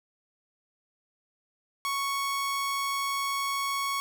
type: tone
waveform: sawtooth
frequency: 1108.7 Hz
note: C#6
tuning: in tune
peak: -24 dBFS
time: 1.85-4 s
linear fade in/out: 0 ms
effects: none